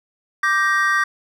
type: chord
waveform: triangle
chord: G minor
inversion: second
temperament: just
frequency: 1176 / 1568 / 1881.6 Hz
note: D6 / G6 / Bb6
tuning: +2 / 0 / +16 cents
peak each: -18 dBFS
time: 0.43-1.04 s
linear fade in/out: 5 ms
effects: none